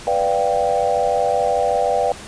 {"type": "chord", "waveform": "sine", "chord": "G dominant seventh", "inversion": "first", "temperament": "equal", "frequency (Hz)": [493.9, 587.3, 698.5, 784], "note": ["B4", "D5", "F5", "G5"], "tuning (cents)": [0, 0, 0, 0], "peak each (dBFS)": -21, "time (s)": [0.07, 2.12], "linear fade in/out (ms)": 2, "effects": ["pink hiss -36 dBFS RMS until 2.27 s", "resampled to 22050 Hz"]}